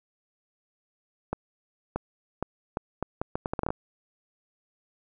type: accelerating click train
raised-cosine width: 1 ms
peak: -14 dBFS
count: 14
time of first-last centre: 1.33-3.705 s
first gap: 630 ms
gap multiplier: 0.74
effects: none